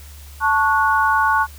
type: chord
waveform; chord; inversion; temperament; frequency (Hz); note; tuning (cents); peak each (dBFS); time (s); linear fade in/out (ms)
sine; F# minor; first; equal with one note detuned; 880 / 1108.7 / 1463.8; A5 / C#6 / F#6; 0 / 0 / -19; -18; 0.4-1.47; 50
effects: added 72 Hz sine -37 dBFS peak until 1.58 s + white hiss -45 dBFS RMS until 1.58 s